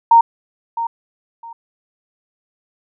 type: tone with echo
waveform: sine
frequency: 925 Hz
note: A#5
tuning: 14 cents flat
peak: -5 dBFS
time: 0.11-0.21 s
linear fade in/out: 5 ms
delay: 660 ms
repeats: 2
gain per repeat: -13 dB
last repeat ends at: 1.53 s
effects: none